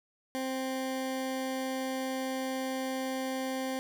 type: tone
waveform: 20% pulse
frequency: 262.3 Hz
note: C4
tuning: 4 cents sharp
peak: -27 dBFS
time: 0.35-3.79 s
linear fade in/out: 0 ms
effects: none